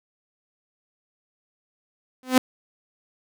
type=tone with exponential growth; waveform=sawtooth; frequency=256.2 Hz; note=C4; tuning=36 cents flat; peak=-6 dBFS; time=2.23-2.38 s; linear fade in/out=1 ms; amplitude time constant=31 ms; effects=none